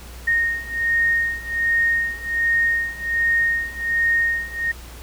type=beating tone pair; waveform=sine; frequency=1852 / 1853.3 Hz; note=A#6 / A#6; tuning=-12 / -11 cents; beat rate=1.3 Hz; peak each=-22 / -20 dBFS; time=0.27-4.72 s; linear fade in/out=10 ms; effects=added 60 Hz sine -37 dBFS peak until 5.02 s + pink hiss -42 dBFS RMS until 5.02 s